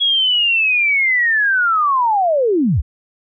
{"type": "linear sweep", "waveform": "sine", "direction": "down", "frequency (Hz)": [3343, 46.25], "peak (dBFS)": -12, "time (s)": [0, 2.82], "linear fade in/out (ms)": 20, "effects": []}